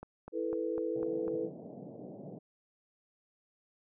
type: click train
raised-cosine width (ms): 1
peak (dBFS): -30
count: 6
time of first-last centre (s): 0.03-1.28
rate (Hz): 4
type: chord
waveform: sine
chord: E suspended fourth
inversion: none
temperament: just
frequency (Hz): 329.6 / 439.5 / 494.4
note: E4 / A4 / B4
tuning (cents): 0 / -2 / +2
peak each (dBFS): -36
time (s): 0.32-1.5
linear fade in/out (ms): 50
type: band-pass noise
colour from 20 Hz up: pink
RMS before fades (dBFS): -47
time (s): 0.95-2.39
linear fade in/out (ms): 10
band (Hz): 130 to 690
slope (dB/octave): 48
effects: none